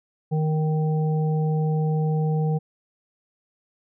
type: harmonic tone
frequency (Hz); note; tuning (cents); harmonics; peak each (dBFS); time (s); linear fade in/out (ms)
155.56; D#3; 0; 1 / 3 / 5; -20 / -30 / -34; 0.31-2.59; 20
effects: none